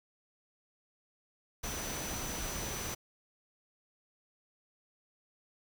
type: tone in noise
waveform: sine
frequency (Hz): 5980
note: F#8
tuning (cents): +17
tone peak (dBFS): -43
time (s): 1.63-2.95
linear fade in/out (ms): 10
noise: pink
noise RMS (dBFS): -39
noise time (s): 1.63-2.95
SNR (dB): -7
effects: none